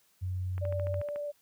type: tone with pitch glide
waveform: sine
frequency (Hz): 92 to 93.02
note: F#2 to F#2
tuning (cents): -9 to +10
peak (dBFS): -30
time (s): 0.21-1.02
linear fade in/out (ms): 20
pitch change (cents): +19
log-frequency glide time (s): 0.48-0.88
type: click train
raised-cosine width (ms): 0.5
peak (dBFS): -30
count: 9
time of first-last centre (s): 0.58-1.16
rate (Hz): 13.8
type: tone with vibrato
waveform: sine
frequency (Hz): 584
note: D5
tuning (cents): -10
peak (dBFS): -33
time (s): 0.61-1.32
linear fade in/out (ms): 20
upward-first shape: triangle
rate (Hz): 16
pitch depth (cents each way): 12
effects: white hiss -68 dBFS RMS until 1.41 s + high-pass 60 Hz 12 dB/octave